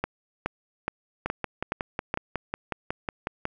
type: two click trains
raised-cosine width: 0.5 ms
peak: -11 / -13 dBFS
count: 6 / 13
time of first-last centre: 0.04-2.141 / 1.26-3.454 s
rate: 2.38 / 5.47 Hz
effects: none